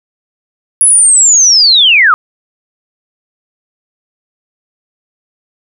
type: linear sweep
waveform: sine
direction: down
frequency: 10520 to 1174.7 Hz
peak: -3 dBFS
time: 0.81-2.14 s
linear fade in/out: 0 ms
effects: none